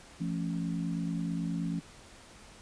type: chord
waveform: sine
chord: F augmented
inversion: none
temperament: equal with one note detuned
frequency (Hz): 170.72 / 220 / 277.2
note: F3 / A3 / C#4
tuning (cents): -39 / 0 / 0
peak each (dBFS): -32 / -38 / -37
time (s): 0.2-1.8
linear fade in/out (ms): 10
effects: pink hiss -53 dBFS RMS until 2.61 s + resampled to 22050 Hz